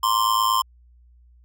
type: tone with amplitude modulation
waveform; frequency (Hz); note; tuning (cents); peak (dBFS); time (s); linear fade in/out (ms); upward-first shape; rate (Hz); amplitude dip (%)
square; 1046.5; C6; 0; -15; 0.03-0.62; 5; sine; 109; 75
effects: added 60 Hz sine -50 dBFS peak until 1.44 s